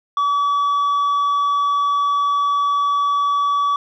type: tone with tanh clipping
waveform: sine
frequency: 1143 Hz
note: D6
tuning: 47 cents flat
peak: -16 dBFS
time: 0.17-3.76 s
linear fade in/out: 2 ms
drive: 4 dB
effects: none